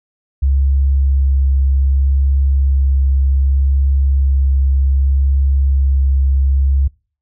sine tone with vibrato, 68 Hz, C#2, 33 cents flat, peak -10 dBFS, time 0.42-6.88 s, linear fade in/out 10 ms, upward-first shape sine, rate 0.65 Hz, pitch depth 11 cents each way, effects noise-tail reverb RT60 0.4 s tail -25 dB re dry

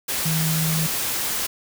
sine tone in noise, 160 Hz, D#3, 49 cents sharp, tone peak -21 dBFS, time 0.25-0.87 s, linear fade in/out 10 ms, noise white, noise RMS -25 dBFS, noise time 0.08-1.47 s, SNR +1 dB, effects none

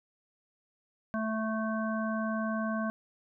harmonic tone, 220 Hz, A3, in tune, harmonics 1 / 3 / 5 / 7, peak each -31 / -36 / -38 / -39 dBFS, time 1.14-2.9 s, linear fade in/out 0 ms, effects none

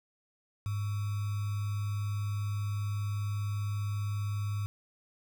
sine tone with sample-and-hold, 102.6 Hz, G#2, 21 cents flat, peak -30 dBFS, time 0.66-4.66 s, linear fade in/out 0 ms, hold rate 1225 Hz, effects none

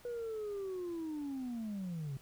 sine linear sweep, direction down, 487.4 to 130.81 Hz, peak -35 dBFS, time 0.05-2.17 s, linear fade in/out 2 ms, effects tanh soft clip ceiling -36 dBFS + pink hiss -61 dBFS RMS until 2.21 s

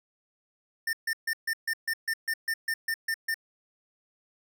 square tone bursts, 1804 Hz, A6, 43 cents sharp, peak -27 dBFS, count 13, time 0.87-3.343 s, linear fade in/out 5 ms, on 61 ms, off 140 ms, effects none

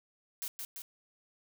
blue noise with echo, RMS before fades -38 dBFS, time 0.42-0.48 s, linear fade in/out 0 ms, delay 170 ms, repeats 2, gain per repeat -3 dB, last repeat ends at 0.82 s, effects none

